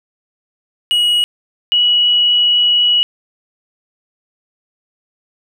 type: tone pair in turn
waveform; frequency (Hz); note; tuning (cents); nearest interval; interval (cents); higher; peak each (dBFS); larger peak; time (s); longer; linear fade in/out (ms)
triangle / sine; 2906 / 2926; F#7 / F#7; -32 / -20; unison; 12; second; -9; neither; 0.91-1.24 / 1.72-3.03; second; 0
effects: none